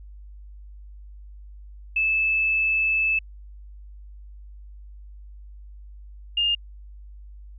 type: tone pair in turn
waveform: sine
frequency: 2620 / 2822 Hz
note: E7 / F7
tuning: -11 / +17 cents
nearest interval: minor second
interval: 128 cents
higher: second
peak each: -19 dBFS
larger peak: neither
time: 1.96-3.19 / 6.37-6.55 s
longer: first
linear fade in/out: 5 ms
effects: added 50 Hz sine -40 dBFS peak until 7.58 s